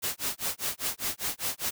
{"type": "noise with tremolo", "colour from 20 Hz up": "white", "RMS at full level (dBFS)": -29, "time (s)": [0.02, 1.71], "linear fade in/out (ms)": 20, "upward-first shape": "sine", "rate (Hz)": 5, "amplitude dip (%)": 100, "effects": []}